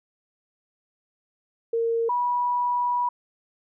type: tone pair in turn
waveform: sine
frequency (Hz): 460.2 / 975.1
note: A#4 / B5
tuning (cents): -22 / -22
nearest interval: octave + minor second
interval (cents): 1300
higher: second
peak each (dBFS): -21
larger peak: neither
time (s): 1.73-2.09 / 2.09-3.09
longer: second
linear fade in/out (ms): 5
effects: none